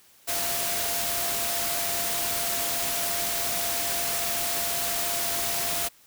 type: tone in noise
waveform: sine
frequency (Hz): 689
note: F5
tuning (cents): -24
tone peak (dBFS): -35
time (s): 0.27-5.89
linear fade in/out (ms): 20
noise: white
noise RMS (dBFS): -28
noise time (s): 0.27-5.89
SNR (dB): -10
effects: white hiss -57 dBFS RMS until 6.06 s